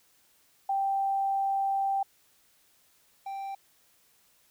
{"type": "tone pair in turn", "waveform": ["sine", "triangle"], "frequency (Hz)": [784, 784], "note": ["G5", "G5"], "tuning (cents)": [0, 0], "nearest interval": "unison", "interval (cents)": 0, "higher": "neither", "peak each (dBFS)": [-25, -32], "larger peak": "first", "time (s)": [[0.69, 2.03], [3.26, 3.55]], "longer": "first", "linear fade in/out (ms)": 5, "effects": ["white hiss -65 dBFS RMS until 4.5 s"]}